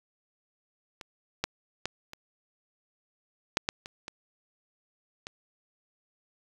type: clicks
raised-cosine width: 0.2 ms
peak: -24 / -10 / -13 / -25 / -6 / -9 / -23 / -21 / -21 dBFS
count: 9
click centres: 1.012 / 1.44 / 1.856 / 2.134 / 3.571 / 3.689 / 3.859 / 4.081 / 5.269 s
effects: 7-bit